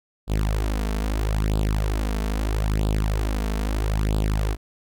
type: tone with flanger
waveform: sawtooth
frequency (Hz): 52.5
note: G#1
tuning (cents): +19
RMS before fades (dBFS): -23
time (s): 0.27-4.57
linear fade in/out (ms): 50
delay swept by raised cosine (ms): 0.24 to 4.54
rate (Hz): 0.77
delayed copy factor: +0.75
effects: none